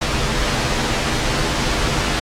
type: noise with comb filter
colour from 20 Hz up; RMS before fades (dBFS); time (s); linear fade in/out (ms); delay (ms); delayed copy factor
pink; -19; 0.01-2.2; 10; 11; -0.65
effects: low-pass 6000 Hz 12 dB/octave + AAC 64 kbps